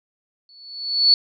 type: tone with exponential growth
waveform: sine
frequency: 4435 Hz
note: C#8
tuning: in tune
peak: -8 dBFS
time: 0.49-1.14 s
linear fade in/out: 1 ms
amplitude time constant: 140 ms
effects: none